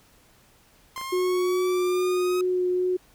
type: linear sweep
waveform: sawtooth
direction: up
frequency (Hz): 1046.5 to 1270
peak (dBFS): -28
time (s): 0.96-2.41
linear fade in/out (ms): 2
type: clicks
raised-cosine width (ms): 0.5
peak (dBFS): -26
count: 2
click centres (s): 0.978 / 1.013
type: tone with vibrato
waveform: sine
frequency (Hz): 363.6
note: F#4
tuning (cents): -30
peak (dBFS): -21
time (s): 1.12-2.97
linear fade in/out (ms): 10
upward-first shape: sine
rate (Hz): 2.4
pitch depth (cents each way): 10
effects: pink hiss -58 dBFS RMS until 3.14 s